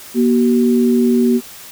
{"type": "tone pair together", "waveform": "sine", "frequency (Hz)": [239.4, 380], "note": ["A#3", "F#4"], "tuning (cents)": [46, 46], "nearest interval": "minor sixth", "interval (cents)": 800, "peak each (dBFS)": [-11, -16], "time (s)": [0.14, 1.41], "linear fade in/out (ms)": 50, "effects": ["white hiss -36 dBFS RMS until 1.71 s"]}